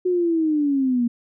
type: linear sweep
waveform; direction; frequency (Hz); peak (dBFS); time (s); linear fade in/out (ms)
sine; down; 367.8 to 233.1; -17; 0.05-1.08; 10
effects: none